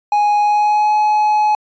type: tone with pitch glide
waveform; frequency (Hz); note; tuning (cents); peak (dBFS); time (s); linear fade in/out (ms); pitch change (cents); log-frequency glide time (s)
triangle; 830.6 to 847.1; G#5 to G#5; 0 to +34; -9; 0.12-1.55; 2; +34; 0.4-0.94
effects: resampled to 16000 Hz